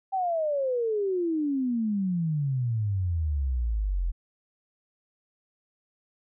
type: exponential sweep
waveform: sine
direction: down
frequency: 784 to 41.2 Hz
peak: -24 dBFS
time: 0.12-4.12 s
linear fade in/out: 20 ms
effects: none